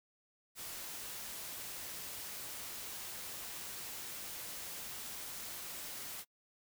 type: noise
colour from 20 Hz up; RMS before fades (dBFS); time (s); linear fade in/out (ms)
white; -45; 0.55-6.25; 50
effects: noise-tail reverb RT60 0.1 s tail -26 dB re dry